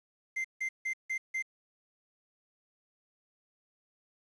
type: tone bursts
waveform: triangle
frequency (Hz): 2085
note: C7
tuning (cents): -7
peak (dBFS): -29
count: 5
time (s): 0.36-1.425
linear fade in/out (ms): 10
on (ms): 85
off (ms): 160
effects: resampled to 22050 Hz + 10-bit